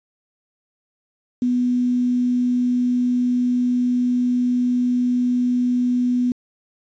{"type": "tone with quantisation", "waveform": "sine", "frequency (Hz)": 246.9, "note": "B3", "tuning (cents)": 0, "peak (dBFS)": -16, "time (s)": [1.42, 6.32], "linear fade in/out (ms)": 2, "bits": 7, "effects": ["resampled to 16000 Hz"]}